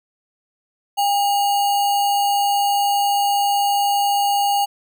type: tone with sample-and-hold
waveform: sine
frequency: 806 Hz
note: G5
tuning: 48 cents sharp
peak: -15 dBFS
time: 0.97-4.66 s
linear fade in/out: 20 ms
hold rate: 3675 Hz
effects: none